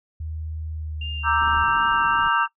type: tone with pitch glide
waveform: sine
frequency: 78.8 to 75.11 Hz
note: D#2 to D2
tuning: +23 to +39 cents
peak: -28 dBFS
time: 0.2-1.64 s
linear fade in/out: 5 ms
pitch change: -84 cents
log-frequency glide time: 0.72-1.25 s
type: tone with vibrato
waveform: sine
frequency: 2784 Hz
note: F7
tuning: 6 cents flat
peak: -30 dBFS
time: 1.01-2.46 s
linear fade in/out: 5 ms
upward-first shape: triangle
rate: 2.6 Hz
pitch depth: 19 cents each way
type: chord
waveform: sine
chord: E half-diminished seventh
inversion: second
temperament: equal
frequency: 932.3 / 1174.7 / 1318.5 / 1568 Hz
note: Bb5 / D6 / E6 / G6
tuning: 0 / 0 / 0 / 0 cents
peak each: -23 dBFS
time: 1.23-2.48 s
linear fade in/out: 50 ms
type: low-pass noise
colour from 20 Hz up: pink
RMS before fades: -39 dBFS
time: 1.4-2.29 s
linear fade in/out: 5 ms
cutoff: 400 Hz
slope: 24 dB/octave
effects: noise-tail reverb RT60 0.1 s tail -20 dB re dry